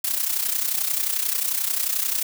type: noise with amplitude modulation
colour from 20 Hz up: blue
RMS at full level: -21 dBFS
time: 0.04-2.23 s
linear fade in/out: 5 ms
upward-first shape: sine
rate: 31.3 Hz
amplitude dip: 70%
effects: none